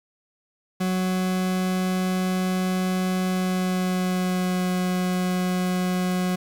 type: tone with pitch glide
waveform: 40% pulse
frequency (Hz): 185 to 182.24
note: F#3 to F#3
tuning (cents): 0 to -26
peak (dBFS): -21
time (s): 0.8-6.36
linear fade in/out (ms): 10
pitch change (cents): -26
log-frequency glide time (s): 3.24-4.66
effects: 8-bit